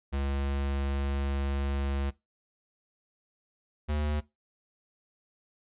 square tone pair in turn, 69.3 / 74.67 Hz, C#2 / D2, 0 / +29 cents, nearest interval minor second, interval 129 cents, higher second, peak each -29 / -28 dBFS, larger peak second, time 0.12-2.11 / 3.88-4.21 s, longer first, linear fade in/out 20 ms, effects noise-tail reverb RT60 0.2 s tail -19 dB re dry + resampled to 8000 Hz

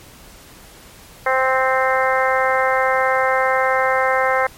harmonic tone, 261.6 Hz, C4, in tune, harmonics 2 / 3 / 4 / 5 / 6 / 7 / 8, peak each -19 / -21 / -22 / -23 / -24 / -24 / -25 dBFS, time 1.26-4.47 s, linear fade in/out 5 ms, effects pink hiss -43 dBFS RMS until 4.57 s + MP3 64 kbps

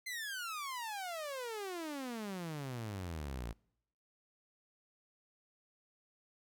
sawtooth exponential sweep, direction down, 2093 to 53.9 Hz, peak -36 dBFS, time 0.06-3.53 s, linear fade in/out 10 ms, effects noise-tail reverb RT60 0.8 s tail -26 dB re dry

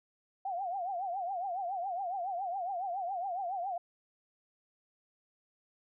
sine tone with vibrato, 740 Hz, F#5, in tune, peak -33 dBFS, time 0.45-3.78 s, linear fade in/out 5 ms, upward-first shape triangle, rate 7.2 Hz, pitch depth 170 cents each way, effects none

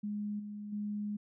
sine tone with level steps, 207.7 Hz, G#3, in tune, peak -34 / -40 / -34 dBFS, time 0.03-1.17 s, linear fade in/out 10 ms, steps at 0.39 / 0.72 s, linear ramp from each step 10 ms, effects none

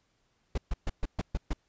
brown noise bursts, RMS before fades -28 dBFS, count 7, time 0.55-1.533 s, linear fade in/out 5 ms, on 29 ms, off 130 ms, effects pink hiss -73 dBFS RMS until 1.68 s + resampled to 16000 Hz

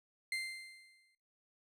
35% pulse tone with exponential decay, 2088 Hz, C7, 4 cents flat, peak -32 dBFS, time 0.32-1.15 s, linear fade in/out 2 ms, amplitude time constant 180 ms, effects noise-tail reverb RT60 0.5 s tail -21 dB re dry + low-pass 12000 Hz 12 dB/octave

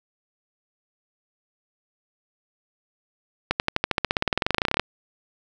accelerating click train, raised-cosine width 0.3 ms, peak -4 dBFS, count 26, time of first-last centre 3.51-4.796 s, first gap 89 ms, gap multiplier 0.95, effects none

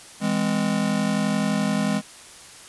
square chord, E augmented, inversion none, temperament just, 164.81 / 206 / 257.5 Hz, E3 / G#3 / B#3, 0 / -14 / -28 cents, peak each -29 / -23 / -28 dBFS, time 0.2-2.02 s, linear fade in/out 50 ms, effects white hiss -44 dBFS RMS until 2.68 s + resampled to 24000 Hz

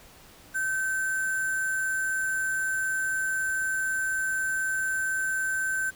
sine tone with sample-and-hold, 1542 Hz, G6, 29 cents flat, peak -25 dBFS, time 0.54-5.91 s, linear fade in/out 20 ms, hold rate 8820 Hz, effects pink hiss -52 dBFS RMS until 5.95 s

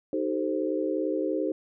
sine chord, A half-diminished seventh, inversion second, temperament equal with one note detuned, 311.1 / 382.6 / 440 / 523.3 Hz, Eb4 / G4 / A4 / C5, 0 / -42 / 0 / 0 cents, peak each -29 / -31 / -33 / -31 dBFS, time 0.13-1.52 s, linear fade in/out 2 ms, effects none

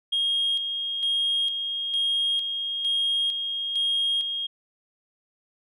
sine tone with tremolo, 3251 Hz, G#7, 38 cents flat, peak -20 dBFS, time 0.12-4.47 s, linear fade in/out 10 ms, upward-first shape square, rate 1.1 Hz, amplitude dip 50%, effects tanh soft clip ceiling -18 dBFS

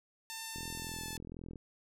5% pulse tone with pitch glide, 896 to 875 Hz, A5 to A5, +31 to -10 cents, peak -29 dBFS, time 0.3-1.17 s, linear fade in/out 0 ms, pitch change -41 cents, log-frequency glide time 0.76-1.04 s
click train, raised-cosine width 3 ms, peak -33 dBFS, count 43, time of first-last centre 0.56-1.558 s, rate 42.1 Hz
effects none

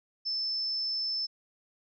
sine tone, 5274 Hz, E8, in tune, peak -29 dBFS, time 0.25-1.27 s, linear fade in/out 20 ms, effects none

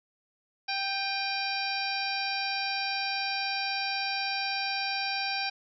harmonic tone with a mistuned harmonic, 784 Hz, G5, in tune, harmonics 1 / 2 / 3 / 4 / 5 / 6 / 7, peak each -34 / -37 / -34 / -44 / -39 / -36 / -38 dBFS, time 0.68-5.5 s, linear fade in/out 10 ms, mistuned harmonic 3, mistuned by +49 cents, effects none

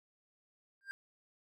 triangle tone with exponential growth, 1593 Hz, G6, 27 cents sharp, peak -34 dBFS, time 0.81-0.91 s, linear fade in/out 0 ms, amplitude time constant 20 ms, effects none

